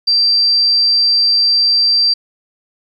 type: tone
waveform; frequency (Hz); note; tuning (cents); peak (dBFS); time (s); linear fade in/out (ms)
sine; 4699; D8; 0; -9; 0.07-2.14; 10
effects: 8-bit